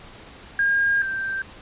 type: tone pair in turn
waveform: sine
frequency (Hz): 1619 / 1570.2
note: G#6 / G6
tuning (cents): -45 / +2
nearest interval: minor second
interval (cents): 53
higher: first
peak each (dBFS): -17 / -24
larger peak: first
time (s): 0.59-1.02 / 1.02-1.42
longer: first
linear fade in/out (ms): 2
effects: pink hiss -44 dBFS RMS until 1.61 s + resampled to 8000 Hz